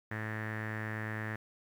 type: tone with low-pass filter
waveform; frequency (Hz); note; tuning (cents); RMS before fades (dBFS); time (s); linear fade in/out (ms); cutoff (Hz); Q
sawtooth; 108.8; A2; -19; -38; 0.11-1.36; 5; 1800; 8
effects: 10-bit